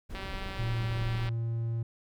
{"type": "noise", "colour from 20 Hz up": "brown", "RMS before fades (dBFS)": -38, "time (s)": [0.09, 1.29], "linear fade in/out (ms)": 20}
{"type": "click train", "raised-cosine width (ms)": 0.3, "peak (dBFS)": -25, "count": 221, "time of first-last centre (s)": [0.15, 1.29], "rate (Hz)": 193}
{"type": "tone", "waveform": "triangle", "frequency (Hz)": 115.3, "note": "A#2", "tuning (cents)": -19, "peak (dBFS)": -27, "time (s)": [0.59, 1.83], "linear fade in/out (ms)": 5}
{"effects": []}